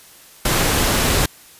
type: noise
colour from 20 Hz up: pink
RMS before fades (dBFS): -17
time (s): 0.45-1.26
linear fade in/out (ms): 5
effects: white hiss -45 dBFS RMS until 1.59 s + resampled to 32000 Hz